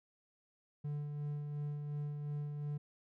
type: tone with tremolo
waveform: triangle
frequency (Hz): 146.83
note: D3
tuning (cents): 0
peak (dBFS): -34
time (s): 0.84-2.78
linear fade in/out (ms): 10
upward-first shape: sine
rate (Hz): 2.8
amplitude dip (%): 35
effects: none